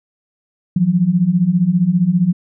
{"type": "beating tone pair", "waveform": "sine", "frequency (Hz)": [167.2, 182.2], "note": ["E3", "F#3"], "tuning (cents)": [25, -26], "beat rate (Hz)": 15, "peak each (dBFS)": [-16, -13], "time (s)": [0.76, 2.33], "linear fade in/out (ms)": 5, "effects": []}